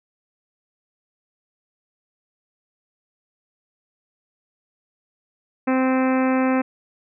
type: harmonic tone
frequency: 260 Hz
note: C4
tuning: 11 cents flat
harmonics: 1 / 2 / 3 / 4 / 5 / 6 / 7 / 8 / 9 / 10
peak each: -18 / -24 / -28 / -30 / -32 / -34 / -35 / -36 / -37 / -38 dBFS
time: 5.67-6.62 s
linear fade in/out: 10 ms
effects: none